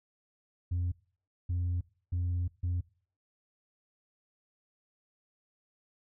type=tone bursts at uneven times; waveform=sine; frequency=88.3 Hz; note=F2; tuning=20 cents sharp; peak=-26 dBFS; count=4; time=0.71-0.92 / 1.49-1.81 / 2.12-2.48 / 2.63-2.81 s; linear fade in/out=10 ms; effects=noise-tail reverb RT60 0.5 s tail -24 dB re dry + tanh soft clip ceiling -27 dBFS